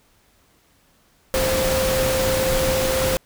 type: tone in noise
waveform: sine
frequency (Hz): 523.3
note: C5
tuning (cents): 0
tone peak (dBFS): -20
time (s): 1.34-3.17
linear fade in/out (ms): 0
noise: pink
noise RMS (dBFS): -23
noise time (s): 1.34-3.17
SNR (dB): 0
effects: pink hiss -59 dBFS RMS until 3.25 s